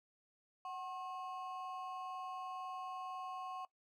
triangle ring-modulated tone, 911 Hz, A#5, 40 cents flat, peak -37 dBFS, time 0.65-3.65 s, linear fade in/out 2 ms, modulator 165 Hz, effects noise-tail reverb RT60 0.1 s tail -19 dB re dry + MP3 96 kbps

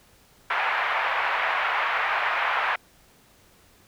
pink band-pass noise, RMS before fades -25 dBFS, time 0.5-2.76 s, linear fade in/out 5 ms, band 790 to 2400 Hz, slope 24 dB/octave, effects pink hiss -57 dBFS RMS until 3.87 s

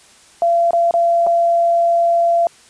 sine tone with dropouts, 682 Hz, F5, 41 cents flat, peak -11 dBFS, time 0.42-2.47 s, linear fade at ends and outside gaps 1 ms, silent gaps 0.708-0.732 / 0.91-0.939 / 1.266-1.27 s, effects white hiss -47 dBFS RMS until 2.69 s + resampled to 22050 Hz

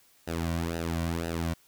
sawtooth tone with flanger, 83.5 Hz, E2, 23 cents sharp, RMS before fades -31 dBFS, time 0.27-1.54 s, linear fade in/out 10 ms, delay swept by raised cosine 0.89 to 2.39 ms, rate 2 Hz, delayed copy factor -0.8, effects white hiss -62 dBFS RMS until 1.67 s

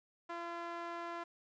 sawtooth tone with band-pass filter, 341.2 Hz, F4, 40 cents flat, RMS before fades -43 dBFS, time 0.29-1.24 s, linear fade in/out 10 ms, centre 1100 Hz, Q 1.3, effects resampled to 16000 Hz + 11-bit

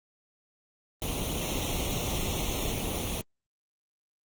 pink noise with comb filter, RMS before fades -31 dBFS, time 1.02-3.21 s, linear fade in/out 0 ms, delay 0.31 ms, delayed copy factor +0.8, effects Opus 24 kbps

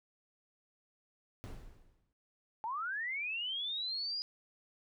brown noise with exponential decay, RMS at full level -40 dBFS, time 1.44-2.13 s, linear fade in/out 0 ms, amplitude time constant 150 ms
sine linear sweep, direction up, 850 to 4952 Hz, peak -35 dBFS, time 2.64-4.22 s, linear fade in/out 0 ms
effects none

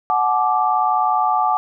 sine chord, D major, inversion first, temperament equal with one note detuned, 740 / 859.4 / 1174.7 Hz, F#5 / A5 / D6, 0 / -41 / 0 cents, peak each -19 dBFS, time 0.1-1.57 s, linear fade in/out 0 ms, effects none

